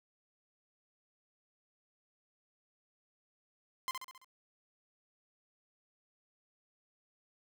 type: tone with echo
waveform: sawtooth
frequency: 1040 Hz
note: C6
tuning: 11 cents flat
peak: -30 dBFS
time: 3.88-3.91 s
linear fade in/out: 0 ms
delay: 67 ms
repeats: 5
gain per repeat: -5 dB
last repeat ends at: 4.245 s
effects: none